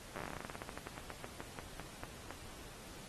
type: slowing click train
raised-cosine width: 0.5 ms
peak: -28 dBFS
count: 28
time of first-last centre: 0.16-2.306 s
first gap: 9 ms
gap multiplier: 1.14
effects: pink hiss -53 dBFS RMS until 3.08 s + AAC 32 kbps